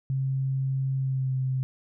sine tone with pitch glide, 133.8 to 130.82 Hz, C3 to C3, +39 to 0 cents, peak -24 dBFS, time 0.1-1.63 s, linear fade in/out 0 ms, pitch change -39 cents, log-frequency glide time 0.97-1.34 s, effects none

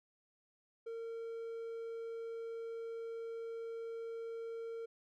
triangle tone, 457.7 Hz, A#4, 32 cents flat, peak -39 dBFS, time 0.86-4.86 s, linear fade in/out 10 ms, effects none

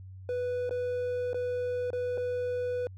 triangle tone with dropouts, 493.9 Hz, B4, in tune, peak -27 dBFS, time 0.29-2.87 s, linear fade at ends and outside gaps 1 ms, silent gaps 0.694-0.709 / 1.332-1.344 / 1.904-1.931 / 2.175-2.179 s, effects added 94 Hz sine -43 dBFS peak until 2.97 s

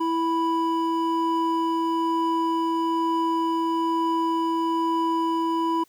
triangle tone pair together, 329.6 / 987.7 Hz, E4 / B5, 0 / 0 cents, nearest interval octave + perfect fifth, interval 1900 cents, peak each -22 dBFS, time 0-5.84 s, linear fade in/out 10 ms, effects white hiss -61 dBFS RMS until 5.88 s

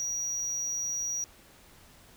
sine tone, 5770 Hz, F#8, 44 cents flat, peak -27 dBFS, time 0-1.24 s, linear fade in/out 0 ms, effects tanh soft clip ceiling -29 dBFS + pink hiss -56 dBFS RMS until 2.16 s

